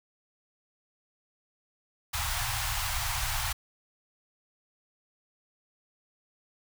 pink band-stop noise, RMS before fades -31 dBFS, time 2.13-3.53 s, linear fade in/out 10 ms, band 120 to 730 Hz, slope 48 dB/octave, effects none

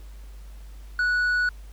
sine tone with tanh clipping, 1472 Hz, F#6, 9 cents flat, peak -21 dBFS, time 0.99-1.49 s, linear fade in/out 2 ms, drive 4 dB, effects added 50 Hz sine -39 dBFS peak until 1.72 s + pink hiss -56 dBFS RMS until 1.72 s

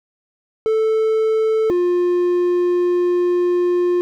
triangle tone pair in turn, 440 / 354.2 Hz, A4 / F4, 0 / +24 cents, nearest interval major third, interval 376 cents, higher first, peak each -12 dBFS, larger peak neither, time 0.66-1.7 / 1.7-4.01 s, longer second, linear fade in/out 0 ms, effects none

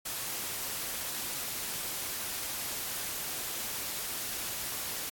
white noise, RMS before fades -36 dBFS, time 0.05-5.1 s, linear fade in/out 10 ms, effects AAC 64 kbps

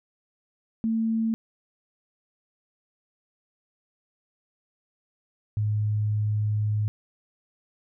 sine tone pair in turn, 224.3 / 105.86 Hz, A3 / G#2, +34 / +34 cents, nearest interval octave + minor second, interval 1300 cents, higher first, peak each -22 dBFS, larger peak neither, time 0.84-1.34 / 5.57-6.88 s, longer second, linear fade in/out 0 ms, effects none

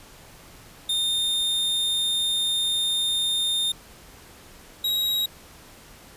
45% pulse tone pair in turn, 3644 / 3821 Hz, A#7 / A#7, -40 / +42 cents, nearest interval minor second, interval 82 cents, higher second, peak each -22 dBFS, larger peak neither, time 0.89-3.72 / 4.84-5.26 s, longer first, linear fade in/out 5 ms, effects pink hiss -48 dBFS RMS until 6.16 s + resampled to 32000 Hz

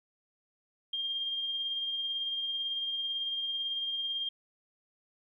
sine tone with tremolo, 3207 Hz, G7, 39 cents sharp, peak -30 dBFS, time 0.93-4.29 s, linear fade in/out 5 ms, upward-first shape sine, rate 18 Hz, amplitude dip 30%, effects 12-bit

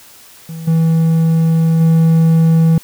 triangle tone with level steps, 162.9 Hz, E3, 20 cents flat, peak -22 / -7 / -5 dBFS, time 0.49-2.78 s, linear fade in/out 2 ms, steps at 0.67 / 1.8 s, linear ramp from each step 10 ms, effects white hiss -41 dBFS RMS until 2.83 s

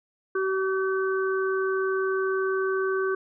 harmonic tone, 382 Hz, G4, 45 cents flat, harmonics 1 / 3 / 4, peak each -24 / -32 / -31 dBFS, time 0.35-3.15 s, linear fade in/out 5 ms, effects none

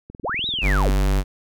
click train, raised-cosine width 3 ms, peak -24 dBFS, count 13, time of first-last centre 0.1-0.685 s, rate 20.5 Hz
sine linear two-way sweep, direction up then down, 146.83 to 3925 to 146.83 Hz, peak -22 dBFS, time 0.23-0.91 s, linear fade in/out 20 ms, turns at 0.47 s
square tone, 48.53 Hz, G1, 17 cents flat, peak -17 dBFS, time 0.61-1.24 s, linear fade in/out 50 ms
effects none

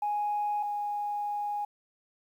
sine tone pair in turn, 830.6 / 826 Hz, G#5 / G#5, 0 / -10 cents, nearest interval unison, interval 10 cents, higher first, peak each -26 / -29 dBFS, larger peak first, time 0.02-0.63 / 0.63-1.65 s, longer second, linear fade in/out 5 ms, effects tanh soft clip ceiling -23 dBFS + 10-bit

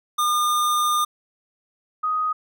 square / sine tone pair in turn, 1211 / 1250.1 Hz, D#6 / D#6, -47 / +8 cents, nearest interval minor second, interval 55 cents, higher second, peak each -19 / -20 dBFS, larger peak first, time 0.18-1.05 / 2.03-2.33 s, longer first, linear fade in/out 10 ms, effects none

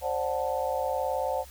sine chord, D dominant seventh, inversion third, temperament just, 528.6 / 587.3 / 734.2 / 881 Hz, C5 / D5 / F#5 / A5, +18 / 0 / -14 / +2 cents, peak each -30 / -33 / -32 / -33 dBFS, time 0.01-1.45 s, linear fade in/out 50 ms, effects added 68 Hz sine -48 dBFS peak until 1.5 s + white hiss -51 dBFS RMS until 1.5 s

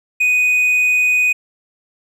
triangle tone, 2489 Hz, D#7, in tune, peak -10 dBFS, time 0.2-1.33 s, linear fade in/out 10 ms, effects none

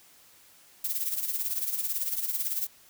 violet noise with tremolo, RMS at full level -28 dBFS, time 0.84-2.67 s, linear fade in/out 5 ms, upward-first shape sine, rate 18 Hz, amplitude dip 65%, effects white hiss -57 dBFS RMS until 2.89 s

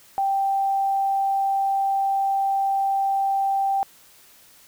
sine tone, 784 Hz, G5, in tune, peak -19 dBFS, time 0.18-3.83 s, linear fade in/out 0 ms, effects white hiss -52 dBFS RMS until 4.67 s

